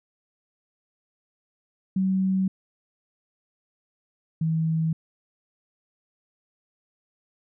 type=tone pair in turn; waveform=sine; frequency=189.6 / 160.96 Hz; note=F#3 / E3; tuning=+43 / -41 cents; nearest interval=minor third; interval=284 cents; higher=first; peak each=-20 / -21 dBFS; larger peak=first; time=1.96-2.48 / 4.41-4.93 s; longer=neither; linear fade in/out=5 ms; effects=none